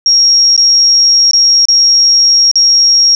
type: tone with dropouts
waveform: sine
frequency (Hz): 5588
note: F8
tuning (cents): 0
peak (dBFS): -4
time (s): 0.06-3.15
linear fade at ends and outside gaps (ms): 1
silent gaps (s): 0.564-0.577 / 1.311-1.333 / 1.654-1.685 / 2.514-2.556
effects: none